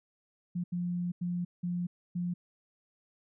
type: tone bursts at uneven times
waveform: sine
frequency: 176.1 Hz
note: F3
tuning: 15 cents sharp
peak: -30 dBFS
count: 5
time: 0.55-0.64 / 0.72-1.12 / 1.21-1.45 / 1.63-1.87 / 2.15-2.34 s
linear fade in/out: 10 ms
effects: none